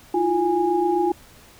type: tone cluster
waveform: sine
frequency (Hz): 324.3 / 352 / 824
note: E4 / F4 / G#5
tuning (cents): -28 / +14 / -14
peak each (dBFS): -26 / -20 / -22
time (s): 0.14-1.12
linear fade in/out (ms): 5
effects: pink hiss -49 dBFS RMS until 1.59 s